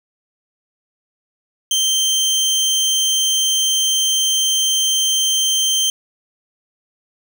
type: tone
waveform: 25% pulse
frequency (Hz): 3136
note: G7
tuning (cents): 0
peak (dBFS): -11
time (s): 1.71-5.9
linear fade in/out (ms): 2
effects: none